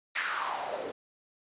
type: noise with band-pass filter sweep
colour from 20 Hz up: white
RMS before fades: -34 dBFS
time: 0.15-0.92 s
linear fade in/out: 10 ms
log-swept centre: 1900 to 420 Hz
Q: 3.7
effects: resampled to 8000 Hz